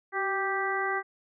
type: harmonic tone with a mistuned harmonic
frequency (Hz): 392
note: G4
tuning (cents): 0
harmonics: 1 / 2 / 3 / 4 / 5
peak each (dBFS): -33 / -33 / -33 / -33 / -33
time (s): 0.12-1.03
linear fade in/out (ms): 50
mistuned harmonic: 1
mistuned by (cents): -40
effects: none